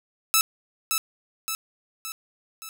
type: tone with echo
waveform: 5% pulse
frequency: 1310 Hz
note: E6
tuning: 11 cents flat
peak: -5 dBFS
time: 0.34-0.41 s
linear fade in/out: 0 ms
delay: 570 ms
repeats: 4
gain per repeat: -5 dB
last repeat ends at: 2.69 s
effects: none